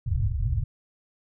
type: low-pass noise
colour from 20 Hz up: white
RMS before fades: -25 dBFS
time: 0.06-0.64 s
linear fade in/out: 10 ms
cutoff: 130 Hz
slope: 96 dB/octave
effects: none